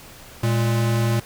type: tone pair together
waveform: square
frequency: 116.37 / 207.2 Hz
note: A#2 / G#3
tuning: -3 / -4 cents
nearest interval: minor seventh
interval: 999 cents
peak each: -19 / -28 dBFS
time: 0.43-1.2 s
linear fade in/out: 5 ms
effects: pink hiss -43 dBFS RMS until 1.25 s